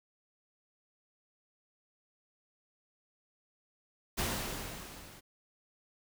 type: noise with level ramp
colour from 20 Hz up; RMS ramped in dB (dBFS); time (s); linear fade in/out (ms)
pink; -32 to -54; 4.17-5.21; 20
effects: none